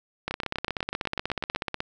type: two click trains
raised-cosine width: 0.3 ms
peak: -13 / -12 dBFS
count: 11 / 26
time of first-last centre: 0.31-1.549 / 0.28-1.804 s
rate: 8.07 / 16.4 Hz
effects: none